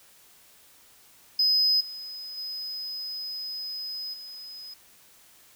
triangle tone with level steps, 5040 Hz, D#8, 21 cents sharp, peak -17 / -35 / -31 / -38 dBFS, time 1.39-4.74 s, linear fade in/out 5 ms, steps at 1.8 / 2.37 / 4.13 s, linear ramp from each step 10 ms, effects tanh soft clip ceiling -15 dBFS + white hiss -56 dBFS RMS until 5.55 s

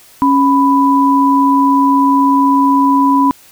sine tone pair together, 275.9 / 992 Hz, C#4 / B5, -8 / +7 cents, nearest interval octave + minor seventh, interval 2215 cents, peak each -10 dBFS, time 0.22-3.31 s, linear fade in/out 0 ms, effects white hiss -43 dBFS RMS until 3.51 s

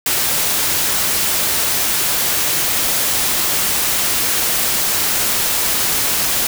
white noise, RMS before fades -17 dBFS, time 0.06-6.47 s, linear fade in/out 2 ms, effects none

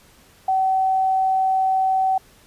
sine tone, 761 Hz, F#5, 48 cents sharp, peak -16 dBFS, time 0.48-2.18 s, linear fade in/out 5 ms, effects pink hiss -52 dBFS RMS until 2.46 s + resampled to 32000 Hz

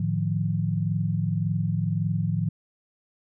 sine tone cluster, 108.3 / 151.8 / 173.6 Hz, A2 / D#3 / F3, -27 / -42 / -10 cents, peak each -27 dBFS, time 0-2.49 s, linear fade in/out 5 ms, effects none

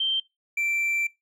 sine / triangle tone pair in turn, 3136 / 2345 Hz, G7 / D7, 0 / -3 cents, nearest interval perfect fourth, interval 503 cents, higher first, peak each -22 dBFS, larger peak neither, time 0-0.2 / 0.57-1.07 s, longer second, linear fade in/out 5 ms, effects noise-tail reverb RT60 0.2 s tail -21 dB re dry

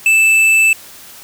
triangle tone with hard clipping, 2638 Hz, E7, 1 cent sharp, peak -9 dBFS, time 0.06-0.73 s, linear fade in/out 2 ms, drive 11 dB, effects white hiss -37 dBFS RMS until 1.23 s

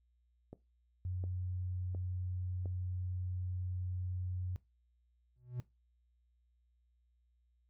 click train, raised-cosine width 2 ms, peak -34 dBFS, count 4, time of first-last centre 0.53-2.658 s, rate 1.41 Hz
sine tone, 91 Hz, F#2, 28 cents flat, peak -36 dBFS, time 1.05-4.56 s, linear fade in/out 0 ms
triangle tone with exponential growth, 123.47 Hz, B2, in tune, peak -32 dBFS, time 5.36-5.6 s, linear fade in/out 0 ms, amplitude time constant 51 ms
effects noise-tail reverb RT60 0.2 s tail -17 dB re dry + added 60 Hz sine -70 dBFS peak until 7.69 s

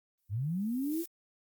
violet noise with exponential growth, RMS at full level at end -40 dBFS, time 0.18-1.06 s, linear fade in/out 5 ms, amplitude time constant 190 ms
sine linear sweep, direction up, 90 to 349.2 Hz, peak -30 dBFS, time 0.29-1.05 s, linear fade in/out 50 ms
effects Opus 32 kbps

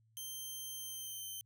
5% pulse tone with pitch glide, 3136 to 3100 Hz, G7 to G7, 0 to -20 cents, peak -35 dBFS, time 0.17-1.41 s, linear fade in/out 0 ms, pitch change -20 cents, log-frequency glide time 0.76-1.24 s, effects added 111 Hz sine -68 dBFS peak until 1.45 s

